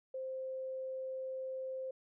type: tone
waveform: sine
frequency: 523.3 Hz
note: C5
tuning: in tune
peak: -38 dBFS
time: 0.14-1.91 s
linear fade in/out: 5 ms
effects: none